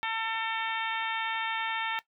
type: harmonic tone with a mistuned harmonic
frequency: 448.5 Hz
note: A4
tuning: 33 cents sharp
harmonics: 2 / 3 / 4 / 5 / 6 / 7 / 8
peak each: -33 / -37 / -36 / -37 / -41 / -41 / -41 dBFS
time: 0.03-1.99 s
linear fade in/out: 0 ms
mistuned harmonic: 8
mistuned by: +20 cents
effects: noise-tail reverb RT60 0.1 s tail -17 dB re dry

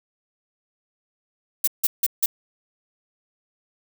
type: noise bursts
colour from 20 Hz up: violet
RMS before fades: -19 dBFS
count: 4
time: 1.64-2.26 s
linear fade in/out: 5 ms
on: 35 ms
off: 160 ms
effects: none

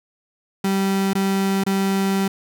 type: tone with dropouts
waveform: 35% pulse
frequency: 194.4 Hz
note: G3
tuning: 14 cents flat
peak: -16 dBFS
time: 0.64-2.28 s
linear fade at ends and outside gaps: 5 ms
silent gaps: 1.134-1.151 / 1.638-1.664 s
effects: none

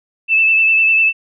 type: tone with vibrato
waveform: sine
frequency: 2637 Hz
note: E7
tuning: in tune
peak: -9 dBFS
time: 0.28-1.13 s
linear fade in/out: 50 ms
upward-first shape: sine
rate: 10 Hz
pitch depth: 24 cents each way
effects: none

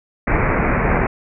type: low-pass noise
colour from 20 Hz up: pink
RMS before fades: -17 dBFS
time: 0.27-1.07 s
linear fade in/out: 5 ms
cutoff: 2400 Hz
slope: 96 dB/octave
effects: none

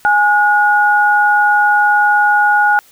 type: tone pair together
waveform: sine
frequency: 830.6 / 1446.2 Hz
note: G#5 / F#6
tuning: 0 / -40 cents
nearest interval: minor seventh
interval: 960 cents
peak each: -11 dBFS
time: 0.05-2.79 s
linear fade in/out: 0 ms
effects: white hiss -47 dBFS RMS until 2.91 s

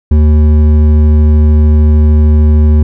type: tone with hard clipping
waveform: sine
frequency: 76.1 Hz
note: D#2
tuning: 38 cents flat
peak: -5 dBFS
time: 0.11-2.83 s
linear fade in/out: 5 ms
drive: 9 dB
effects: none

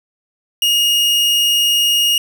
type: tone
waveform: 40% pulse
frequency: 2860 Hz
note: F7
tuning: 41 cents sharp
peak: -11 dBFS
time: 0.62-2.18 s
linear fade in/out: 2 ms
effects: none

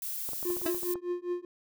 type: noise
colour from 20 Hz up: violet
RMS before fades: -36 dBFS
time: 0.02-0.94 s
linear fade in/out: 2 ms
type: clicks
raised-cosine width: 1 ms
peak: -29 dBFS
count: 10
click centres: 0.29 / 0.333 / 0.429 / 0.504 / 0.568 / 0.616 / 0.656 / 0.746 / 0.832 / 0.956 s
type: tone with tremolo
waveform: triangle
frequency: 353.7 Hz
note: F4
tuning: 22 cents sharp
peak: -25 dBFS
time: 0.45-1.45 s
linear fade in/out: 2 ms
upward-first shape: triangle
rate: 4.9 Hz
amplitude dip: 100%
type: tone with exponential decay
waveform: 30% pulse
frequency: 327.9 Hz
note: E4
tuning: 9 cents flat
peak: -23 dBFS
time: 0.66-0.78 s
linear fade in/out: 2 ms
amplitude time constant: 24 ms
effects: none

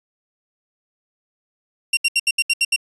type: tone bursts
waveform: sawtooth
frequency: 2757 Hz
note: F7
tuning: 23 cents flat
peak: -11 dBFS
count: 8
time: 1.93-2.762 s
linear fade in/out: 5 ms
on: 41 ms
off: 72 ms
effects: resampled to 24000 Hz

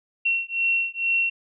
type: beating tone pair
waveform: sine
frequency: 2724 / 2726.2 Hz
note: F7 / F7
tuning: -44 / -42 cents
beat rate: 2.2 Hz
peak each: -24 dBFS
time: 0.25-1.3 s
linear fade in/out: 10 ms
effects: none

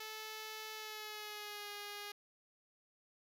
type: tone with pitch glide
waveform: 5% pulse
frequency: 435 to 411.1 Hz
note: A4 to G#4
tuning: -20 to -18 cents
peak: -33 dBFS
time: 0-2.12 s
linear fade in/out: 5 ms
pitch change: -98 cents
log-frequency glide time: 0.74-1.7 s
effects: none

